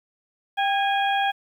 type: harmonic tone with a mistuned harmonic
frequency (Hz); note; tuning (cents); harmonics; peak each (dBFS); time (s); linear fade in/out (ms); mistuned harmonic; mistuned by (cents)
822; G#5; -18; 1 / 2 / 3 / 4; -21 / -27 / -32 / -30; 0.57-1.32; 20; 1; -68
effects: 9-bit